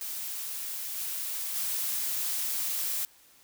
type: noise with level steps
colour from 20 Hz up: blue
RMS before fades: -36 / -34 / -31 dBFS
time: 0.01-3.05 s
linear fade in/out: 0 ms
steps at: 0.96 / 1.54 s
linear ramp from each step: 20 ms
effects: white hiss -59 dBFS RMS until 3.43 s